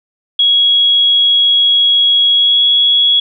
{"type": "tone with pitch glide", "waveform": "sine", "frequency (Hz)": [3322, 3347], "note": ["G#7", "G#7"], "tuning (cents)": [0, 13], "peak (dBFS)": -7, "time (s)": [0.39, 3.2], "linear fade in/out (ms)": 5, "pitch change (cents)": 13, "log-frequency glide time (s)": [2.32, 2.63], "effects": []}